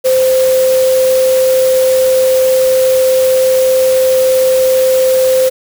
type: tone in noise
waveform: sine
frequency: 519 Hz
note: C5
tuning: 14 cents flat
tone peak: -7 dBFS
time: 0.04-5.5 s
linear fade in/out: 20 ms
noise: white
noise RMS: -22 dBFS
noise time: 0.04-5.5 s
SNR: +12 dB
effects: none